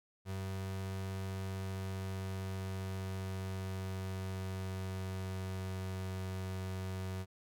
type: tone with pitch glide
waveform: 35% pulse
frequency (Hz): 95.6 to 94.01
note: G2 to F#2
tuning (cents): -43 to +28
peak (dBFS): -36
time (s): 0.25-7.26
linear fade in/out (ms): 50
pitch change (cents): -29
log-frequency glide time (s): 1.2-6.19
effects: none